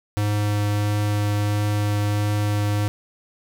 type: tone with vibrato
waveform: square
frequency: 103.83 Hz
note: G#2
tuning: in tune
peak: -20 dBFS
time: 0.17-2.88 s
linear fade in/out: 0 ms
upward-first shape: triangle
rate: 1.5 Hz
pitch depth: 8 cents each way
effects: none